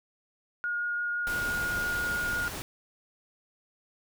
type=tone with vibrato; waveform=sine; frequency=1432 Hz; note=F6; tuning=43 cents sharp; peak=-28 dBFS; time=0.64-2.48 s; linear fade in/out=0 ms; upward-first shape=triangle; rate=5.9 Hz; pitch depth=8 cents each way
type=noise; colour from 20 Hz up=pink; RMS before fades=-37 dBFS; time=1.27-2.62 s; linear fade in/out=0 ms
effects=none